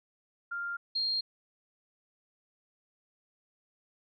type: tone pair in turn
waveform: sine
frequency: 1396.9 / 4219 Hz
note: F6 / C8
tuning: 0 / +14 cents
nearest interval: octave + perfect fifth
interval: 1914 cents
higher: second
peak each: -33 / -28 dBFS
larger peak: second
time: 0.51-0.77 / 0.95-1.21 s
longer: neither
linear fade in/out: 10 ms
effects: none